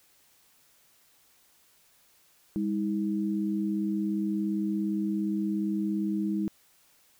sine tone pair together, 201.7 / 319 Hz, G3 / D#4, +50 / +43 cents, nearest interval minor sixth, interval 793 cents, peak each -28 / -30 dBFS, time 2.56-6.48 s, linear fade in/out 0 ms, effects white hiss -63 dBFS RMS until 7.19 s

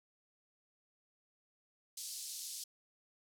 pink band-pass noise, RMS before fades -45 dBFS, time 1.97-2.64 s, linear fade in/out 5 ms, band 4400 to 12000 Hz, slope 24 dB/octave, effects none

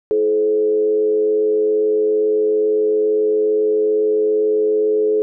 sine tone with frequency modulation, 427.4 Hz, G#4, 50 cents sharp, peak -13 dBFS, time 0.11-5.22 s, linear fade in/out 0 ms, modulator 97.7 Hz, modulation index 0.43, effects none

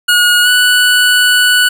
25% pulse tone with pitch glide, 1445 to 1480.5 Hz, F#6 to F#6, -41 to +1 cents, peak -3 dBFS, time 0.08-1.69 s, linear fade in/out 10 ms, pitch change +42 cents, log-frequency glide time 0.43-0.48 s, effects none

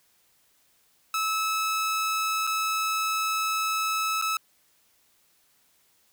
sawtooth tone with dropouts, 1300 Hz, E6, 24 cents flat, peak -21 dBFS, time 1.14-4.37 s, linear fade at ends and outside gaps 2 ms, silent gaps 2.469-2.473 / 4.215-4.222 s, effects white hiss -65 dBFS RMS until 6.12 s

